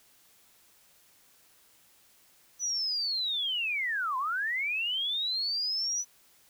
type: linear two-way sweep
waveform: sine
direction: down then up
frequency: 6000 to 993 to 6000 Hz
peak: -28 dBFS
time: 2.59-6.05 s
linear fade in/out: 50 ms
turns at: 4.17 s
effects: white hiss -62 dBFS RMS until 6.49 s